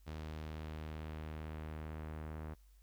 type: tone with low-pass filter sweep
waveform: sawtooth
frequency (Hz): 77.78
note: D#2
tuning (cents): 0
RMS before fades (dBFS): -45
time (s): 0.06-2.55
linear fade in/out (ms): 20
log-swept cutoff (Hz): 4900 to 1600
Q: 0.93
effects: added 49 Hz sine -60 dBFS peak until 2.82 s + white hiss -75 dBFS RMS until 2.82 s